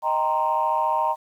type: chord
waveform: sine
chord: C minor seventh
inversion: first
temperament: equal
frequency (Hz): 622.3 / 784 / 932.3 / 1046.5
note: Eb5 / G5 / Bb5 / C6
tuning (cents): 0 / 0 / 0 / 0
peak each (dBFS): -27 / -27 / -21 / -27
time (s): 0.02-1.16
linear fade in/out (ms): 50
effects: tanh soft clip ceiling -11 dBFS + 9-bit